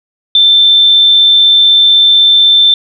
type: tone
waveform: sine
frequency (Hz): 3552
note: A7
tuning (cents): +16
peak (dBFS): -3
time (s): 0.35-2.74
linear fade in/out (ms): 2
effects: none